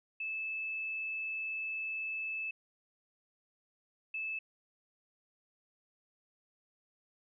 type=tone bursts at uneven times; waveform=sine; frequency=2618 Hz; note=E7; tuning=13 cents flat; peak=-35 dBFS; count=2; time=0.2-2.51 / 4.14-4.39 s; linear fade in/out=5 ms; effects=none